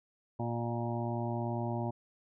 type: harmonic tone with a mistuned harmonic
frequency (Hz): 117.6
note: A#2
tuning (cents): +16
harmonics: 1 / 2 / 3 / 5 / 6 / 7 / 8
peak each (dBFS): -35 / -38 / -40 / -42 / -43 / -43 / -44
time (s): 0.39-1.91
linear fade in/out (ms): 10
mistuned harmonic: 5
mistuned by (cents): +22
effects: none